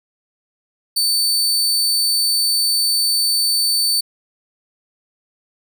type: tone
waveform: sawtooth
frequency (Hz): 4540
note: C#8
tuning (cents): +41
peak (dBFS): -12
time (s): 0.96-4.01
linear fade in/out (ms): 10
effects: none